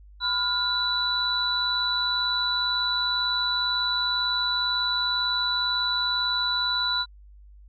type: tone cluster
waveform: sine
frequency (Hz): 1003 / 1417 / 3961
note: B5 / F6 / B7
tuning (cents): +26 / +25 / +4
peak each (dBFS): -31 / -29 / -24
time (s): 0.2-7.06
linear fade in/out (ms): 50
effects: added 50 Hz sine -46 dBFS peak until 7.68 s